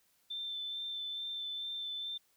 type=tone with vibrato; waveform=sine; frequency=3548 Hz; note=A7; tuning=14 cents sharp; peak=-37 dBFS; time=0.3-2.18 s; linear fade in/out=10 ms; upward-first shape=sine; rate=2.3 Hz; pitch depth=14 cents each way; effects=white hiss -72 dBFS RMS until 2.36 s